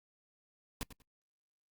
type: noise with echo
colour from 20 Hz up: pink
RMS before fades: -37 dBFS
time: 0.81-0.83 s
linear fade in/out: 0 ms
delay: 95 ms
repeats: 2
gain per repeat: -13 dB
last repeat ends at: 1.02 s
effects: noise-tail reverb RT60 0.1 s tail -24 dB re dry + Opus 48 kbps